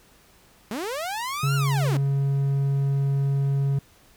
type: linear two-way sweep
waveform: sawtooth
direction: up then down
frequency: 194.2 to 1436 to 242.9 Hz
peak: -24 dBFS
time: 0.71-1.97 s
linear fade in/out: 0 ms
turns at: 1.55 s
type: tone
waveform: triangle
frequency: 138.59 Hz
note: C#3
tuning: in tune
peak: -18 dBFS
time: 1.43-3.79 s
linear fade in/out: 5 ms
effects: pink hiss -56 dBFS RMS until 4.16 s